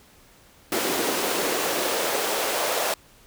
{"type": "noise with high-pass filter sweep", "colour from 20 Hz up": "pink", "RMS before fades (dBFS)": -25, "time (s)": [0.72, 2.94], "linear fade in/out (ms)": 2, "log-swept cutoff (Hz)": [320, 590], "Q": 2.2, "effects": ["pink hiss -54 dBFS RMS until 3.26 s"]}